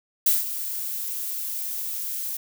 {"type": "noise with ADSR envelope", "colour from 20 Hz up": "violet", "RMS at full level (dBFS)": -18, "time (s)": [0.26, 2.37], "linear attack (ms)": 5, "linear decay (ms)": 170, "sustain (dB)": -12, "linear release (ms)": 4, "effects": []}